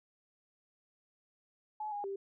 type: tone with pitch steps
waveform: sine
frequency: 853 / 820 / 393.5 Hz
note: G#5 / G#5 / G4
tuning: +46 / -22 / +7 cents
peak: -36 dBFS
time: 1.8-2.16 s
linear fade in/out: 5 ms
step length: 120 ms
effects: none

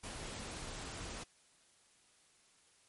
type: noise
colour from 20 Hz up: pink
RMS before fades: -45 dBFS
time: 0.03-1.24 s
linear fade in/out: 10 ms
effects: white hiss -68 dBFS RMS until 2.88 s + MP3 48 kbps

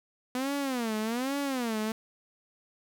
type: tone with vibrato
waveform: sawtooth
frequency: 246.9 Hz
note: B3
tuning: in tune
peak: -25 dBFS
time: 0.35-1.92 s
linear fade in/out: 2 ms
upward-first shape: sine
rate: 1.2 Hz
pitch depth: 240 cents each way
effects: none

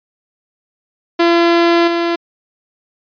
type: tone with level steps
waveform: sawtooth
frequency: 340.2 Hz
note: F4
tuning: 45 cents flat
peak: -5 / -10 dBFS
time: 1.19-2.16 s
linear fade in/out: 10 ms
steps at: 1.87 s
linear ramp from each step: 10 ms
effects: resampled to 11025 Hz

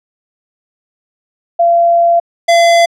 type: tone pair in turn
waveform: sine / square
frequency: 684 / 680.8 Hz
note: F5 / F5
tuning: -36 / -44 cents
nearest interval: unison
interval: 8 cents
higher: first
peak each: -6 dBFS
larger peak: neither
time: 1.59-2.2 / 2.48-2.86 s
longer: first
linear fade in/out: 10 ms
effects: low-pass 7000 Hz 12 dB/octave

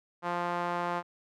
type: tone with band-pass filter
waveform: sawtooth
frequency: 174.61 Hz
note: F3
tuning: in tune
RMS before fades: -32 dBFS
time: 0.22-1.03 s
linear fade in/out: 50 ms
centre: 980 Hz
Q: 1.7
effects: none

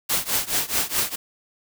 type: noise with tremolo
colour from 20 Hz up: white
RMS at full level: -20 dBFS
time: 0.09-1.16 s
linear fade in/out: 10 ms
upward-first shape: triangle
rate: 4.7 Hz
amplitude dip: 95%
effects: none

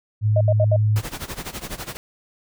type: tone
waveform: sine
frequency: 106.6 Hz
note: G#2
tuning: 46 cents sharp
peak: -15 dBFS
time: 0.21-1.02 s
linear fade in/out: 50 ms
type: tone bursts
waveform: sine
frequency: 622.3 Hz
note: D#5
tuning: in tune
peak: -17 dBFS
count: 4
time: 0.36-0.763 s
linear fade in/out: 5 ms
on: 49 ms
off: 69 ms
type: noise with tremolo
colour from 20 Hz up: pink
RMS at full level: -29 dBFS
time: 0.96-1.97 s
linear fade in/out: 0 ms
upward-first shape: sine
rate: 12 Hz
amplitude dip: 85%
effects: none

